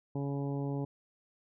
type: harmonic tone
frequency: 140.2 Hz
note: C#3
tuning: 20 cents sharp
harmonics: 1 / 2 / 3 / 4 / 5 / 6 / 7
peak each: -34 / -37 / -41 / -46 / -51 / -48 / -54 dBFS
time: 0.15-0.85 s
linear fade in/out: 5 ms
effects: none